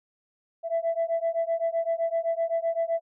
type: beating tone pair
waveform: sine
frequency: 661 / 668.8 Hz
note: E5 / E5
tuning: +5 / +25 cents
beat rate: 7.8 Hz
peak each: -26 dBFS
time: 0.63-3.01 s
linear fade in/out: 50 ms
effects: tanh soft clip ceiling -19 dBFS